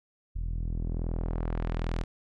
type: tone with low-pass filter sweep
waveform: sawtooth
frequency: 41.2 Hz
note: E1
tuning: in tune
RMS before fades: -31 dBFS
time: 0.35-2.04 s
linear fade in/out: 10 ms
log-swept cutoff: 88 to 6200 Hz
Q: 0.7
effects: none